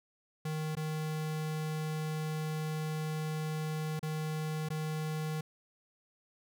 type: tone with dropouts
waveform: square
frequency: 155.56 Hz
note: D#3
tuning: in tune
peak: -34 dBFS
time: 0.45-5.41 s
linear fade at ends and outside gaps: 5 ms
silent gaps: 0.753-0.768 / 3.994-4.028 / 4.688-4.702 s
effects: none